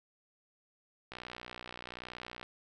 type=click train; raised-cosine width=0.3 ms; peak=-27 dBFS; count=81; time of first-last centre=1.12-2.429 s; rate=61.1 Hz; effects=none